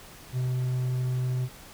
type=tone; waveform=triangle; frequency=126.9 Hz; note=B2; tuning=47 cents sharp; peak=-23 dBFS; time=0.32-1.49 s; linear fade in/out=50 ms; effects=pink hiss -48 dBFS RMS until 1.73 s